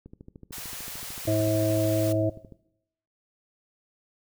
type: click train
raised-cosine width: 3 ms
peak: -31 dBFS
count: 34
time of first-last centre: 0.06-2.523 s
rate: 13.4 Hz
type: band-stop noise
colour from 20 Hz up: white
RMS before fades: -38 dBFS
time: 0.52-2.13 s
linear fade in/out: 10 ms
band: 160 to 420 Hz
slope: 96 dB/octave
type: harmonic tone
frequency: 107.5 Hz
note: A2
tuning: 40 cents flat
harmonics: 1 / 3 / 5 / 6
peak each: -26 / -26 / -31 / -26 dBFS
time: 1.27-2.3 s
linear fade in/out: 10 ms
effects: noise-tail reverb RT60 0.8 s tail -19 dB re dry